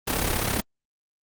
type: noise with amplitude modulation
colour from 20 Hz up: pink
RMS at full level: -22 dBFS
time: 0.07-0.61 s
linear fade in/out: 10 ms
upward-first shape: sine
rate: 34.7 Hz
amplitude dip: 65%
effects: Opus 32 kbps